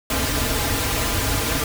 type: noise with comb filter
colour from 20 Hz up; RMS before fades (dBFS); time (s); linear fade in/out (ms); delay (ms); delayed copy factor
pink; -22; 0.1-1.64; 2; 5.4; -0.85
effects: none